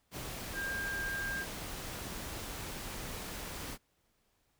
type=tone in noise; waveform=sine; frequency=1600 Hz; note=G6; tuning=35 cents sharp; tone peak=-35 dBFS; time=0.53-1.46 s; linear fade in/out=50 ms; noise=pink; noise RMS=-42 dBFS; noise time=0.11-3.78 s; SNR=+4 dB; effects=pink hiss -75 dBFS RMS until 4.59 s